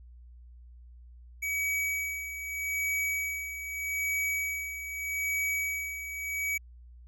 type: tone with tremolo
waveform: square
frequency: 2272 Hz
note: C#7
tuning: 42 cents sharp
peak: -28 dBFS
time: 1.42-6.58 s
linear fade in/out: 10 ms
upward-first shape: sine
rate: 0.81 Hz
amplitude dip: 65%
effects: added 60 Hz sine -48 dBFS peak until 7.07 s